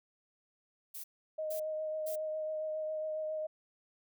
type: noise bursts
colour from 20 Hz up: violet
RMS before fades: -44 dBFS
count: 3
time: 0.94-2.16 s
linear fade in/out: 10 ms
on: 100 ms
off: 460 ms
type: tone with vibrato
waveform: sine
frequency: 622.3 Hz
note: D#5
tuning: in tune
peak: -34 dBFS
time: 1.38-3.47 s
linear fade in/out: 10 ms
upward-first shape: triangle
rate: 7.3 Hz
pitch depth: 18 cents each way
effects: none